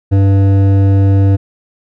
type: tone with hard clipping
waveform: sine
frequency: 98 Hz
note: G2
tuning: in tune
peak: -8 dBFS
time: 0.11-1.37 s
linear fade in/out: 20 ms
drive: 11 dB
effects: none